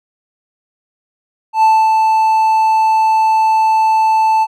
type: tone with ADSR envelope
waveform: triangle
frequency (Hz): 880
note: A5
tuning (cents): 0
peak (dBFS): -4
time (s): 1.53-4.47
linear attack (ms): 97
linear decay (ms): 260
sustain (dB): -3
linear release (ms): 45
effects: none